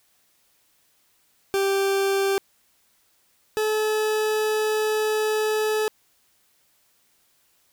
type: tone pair in turn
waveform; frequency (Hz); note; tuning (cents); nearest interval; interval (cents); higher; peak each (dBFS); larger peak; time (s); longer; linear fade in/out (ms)
40% pulse; 392 / 430.4; G4 / A4; 0 / -38; major second; 162; second; -19 / -20; first; 1.54-2.38 / 3.57-5.88; second; 0
effects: white hiss -64 dBFS RMS until 7.72 s